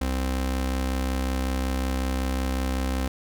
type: tone pair together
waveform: sawtooth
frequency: 65.41 / 130.82 Hz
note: C2 / C3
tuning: 0 / 0 cents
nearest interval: octave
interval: 1200 cents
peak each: -20 / -26 dBFS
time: 0.01-3.08 s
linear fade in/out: 5 ms
effects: none